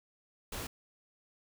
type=noise; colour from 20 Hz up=pink; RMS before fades=-40 dBFS; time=0.52-0.67 s; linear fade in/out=5 ms; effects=none